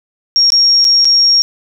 sine tone with dropouts, 5570 Hz, F8, 5 cents flat, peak -6 dBFS, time 0.36-1.42 s, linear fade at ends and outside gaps 0 ms, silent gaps 0.503-0.521 / 0.844-0.85 / 1.046-1.053 s, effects none

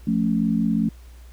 sine chord, F augmented, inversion none, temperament equal, 174.61 / 220 / 277.2 Hz, F3 / A3 / C#4, 0 / 0 / 0 cents, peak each -24 / -20 / -26 dBFS, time 0.07-0.89 s, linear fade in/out 5 ms, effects added 60 Hz sine -41 dBFS peak until 1.32 s + pink hiss -55 dBFS RMS until 1.32 s

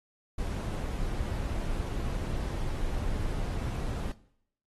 brown noise, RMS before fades -32 dBFS, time 0.38-4.12 s, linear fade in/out 5 ms, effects noise-tail reverb RT60 0.7 s tail -19 dB re dry + AAC 32 kbps

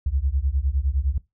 sine beating tone pair, 63.6 / 73.4 Hz, C2 / D2, -48 / 0 cents, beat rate 9.8 Hz, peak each -23 dBFS, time 0.06-1.18 s, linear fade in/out 5 ms, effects noise-tail reverb RT60 0.2 s tail -20 dB re dry

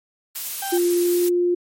blue noise, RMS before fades -28 dBFS, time 0.35-1.29 s, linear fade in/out 5 ms
35% pulse tone, 784 Hz, G5, in tune, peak -25 dBFS, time 0.62-0.78 s, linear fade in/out 5 ms
sine tone with pitch glide, 349.8 to 352.6 Hz, F4 to F4, +3 to +17 cents, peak -16 dBFS, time 0.72-1.55 s, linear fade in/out 10 ms, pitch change +14 cents, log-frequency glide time 1-1.2 s
effects MP3 64 kbps

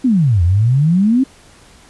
sine exponential two-way sweep, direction down then up, 274.9 to 82.5 to 274.9 Hz, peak -9 dBFS, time 0.04-1.24 s, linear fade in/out 10 ms, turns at 0.43 s, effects pink hiss -45 dBFS RMS until 1.89 s + resampled to 24000 Hz

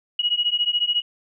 sine beating tone pair, 2897 / 2911 Hz, F#7 / F#7, -37 / -29 cents, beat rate 14 Hz, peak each -22 dBFS, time 0.19-1.02 s, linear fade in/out 5 ms, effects none

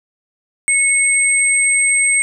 sine tone pair together, 2200 / 8306 Hz, C#7 / C9, -14 / -14 cents, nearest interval octave + major seventh, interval 2300 cents, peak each -14 dBFS, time 0.68-2.22 s, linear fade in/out 0 ms, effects none

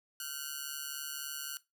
5% pulse ring-modulated tone, 1463 Hz, F#6, 20 cents flat, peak -24 dBFS, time 0.2-1.57 s, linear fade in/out 0 ms, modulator 71.8 Hz, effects noise-tail reverb RT60 0.2 s tail -18 dB re dry

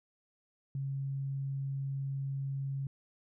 sine tone, 136.9 Hz, C#3, 21 cents flat, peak -33 dBFS, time 0.75-2.87 s, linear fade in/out 2 ms, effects none

